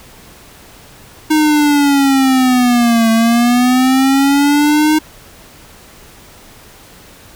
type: linear two-way sweep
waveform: square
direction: down then up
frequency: 311.1 to 224 to 311.1 Hz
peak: -9 dBFS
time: 1.3-4.99 s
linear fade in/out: 10 ms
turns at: 3.11 s
effects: pink hiss -40 dBFS RMS until 7.35 s